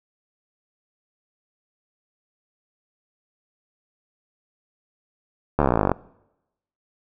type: slowing click train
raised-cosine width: 1 ms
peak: -4 dBFS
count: 20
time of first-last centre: 5.59-5.917 s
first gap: 13 ms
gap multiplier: 1.03
effects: noise-tail reverb RT60 0.9 s tail -23 dB re dry